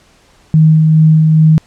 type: tone with tremolo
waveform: sine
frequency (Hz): 157.3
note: D#3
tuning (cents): +19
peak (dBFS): -3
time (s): 0.54-1.58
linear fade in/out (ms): 0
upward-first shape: sine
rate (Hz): 2.4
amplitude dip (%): 25
effects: pink hiss -48 dBFS RMS until 1.66 s + low-pass 8000 Hz 12 dB/octave